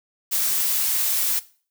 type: noise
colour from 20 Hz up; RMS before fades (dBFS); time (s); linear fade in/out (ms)
blue; -22; 0.31-1.4; 20
effects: noise-tail reverb RT60 0.4 s tail -18 dB re dry